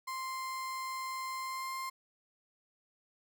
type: tone with pitch glide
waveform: 35% pulse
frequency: 1046.5 to 1054.4 Hz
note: C6 to C6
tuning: 0 to +13 cents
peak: -35 dBFS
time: 0.07-1.9 s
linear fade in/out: 10 ms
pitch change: +13 cents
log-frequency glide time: 1.39-1.74 s
effects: none